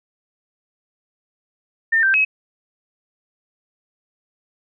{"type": "tone with pitch steps", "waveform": "sine", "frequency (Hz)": [1808, 1565, 2559], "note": ["A6", "G6", "D#7"], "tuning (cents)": [47, -3, 48], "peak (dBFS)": -13, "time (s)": [1.92, 2.25], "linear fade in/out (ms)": 10, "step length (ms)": 110, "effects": []}